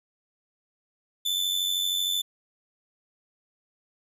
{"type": "tone with amplitude modulation", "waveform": "40% pulse", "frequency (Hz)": 3515, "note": "A7", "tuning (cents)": -2, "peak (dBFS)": -21, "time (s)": [1.25, 2.22], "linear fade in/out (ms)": 10, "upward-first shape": "sine", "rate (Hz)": 93, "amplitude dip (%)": 55, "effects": []}